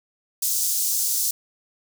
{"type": "high-pass noise", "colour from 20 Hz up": "pink", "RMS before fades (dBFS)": -23, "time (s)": [0.42, 1.31], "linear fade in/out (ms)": 5, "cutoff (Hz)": 5700, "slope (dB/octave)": 24, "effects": []}